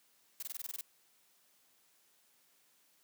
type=noise bursts; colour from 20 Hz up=blue; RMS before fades=-41 dBFS; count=9; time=0.4-0.81 s; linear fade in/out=2 ms; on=26 ms; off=22 ms; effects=white hiss -70 dBFS RMS until 3.03 s + high-pass 150 Hz 12 dB/octave